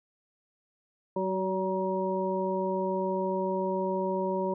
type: harmonic tone with a mistuned harmonic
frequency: 189.4 Hz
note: F#3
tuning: 41 cents sharp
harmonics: 1 / 2 / 3 / 5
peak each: -33 / -31 / -32 / -33 dBFS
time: 1.16-4.54 s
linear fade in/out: 5 ms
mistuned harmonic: 2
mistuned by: -16 cents
effects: none